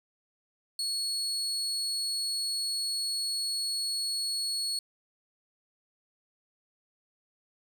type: tone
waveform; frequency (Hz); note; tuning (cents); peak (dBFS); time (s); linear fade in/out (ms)
35% pulse; 4360; C#8; -29; -28; 0.79-4.79; 2
effects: none